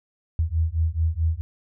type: beating tone pair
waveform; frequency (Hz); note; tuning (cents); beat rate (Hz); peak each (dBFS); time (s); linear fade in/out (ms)
sine; 79 / 83.6; D#2 / E2; +27 / +25; 4.6; -23; 0.39-1.41; 0
effects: none